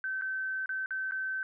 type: tone with dropouts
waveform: sine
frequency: 1539 Hz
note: G6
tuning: 32 cents flat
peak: -31 dBFS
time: 0.04-1.43 s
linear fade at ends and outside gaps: 1 ms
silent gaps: 0.213-0.22 / 0.659-0.692 / 0.86-0.907 / 1.111-1.12 s
effects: none